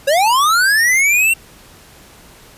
square linear sweep, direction up, 530 to 2755 Hz, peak -11 dBFS, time 0.07-1.34 s, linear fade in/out 10 ms, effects pink hiss -43 dBFS RMS until 2.57 s + resampled to 32000 Hz

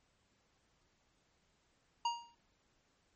square tone with exponential decay, 942 Hz, A#5, 18 cents sharp, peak -30 dBFS, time 2.05-2.35 s, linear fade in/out 5 ms, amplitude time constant 64 ms, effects pink hiss -75 dBFS RMS until 3.15 s + MP3 32 kbps

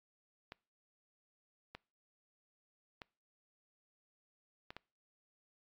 clicks, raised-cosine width 0.3 ms, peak -30 dBFS, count 5, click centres 0.521 / 1.75 / 3.018 / 4.705 / 4.766 s, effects noise-tail reverb RT60 0.4 s tail -25 dB re dry + AAC 64 kbps

